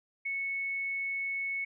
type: tone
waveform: sine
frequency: 2207 Hz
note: C#7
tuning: 8 cents flat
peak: -31 dBFS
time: 0.25-1.65 s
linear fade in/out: 10 ms
effects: none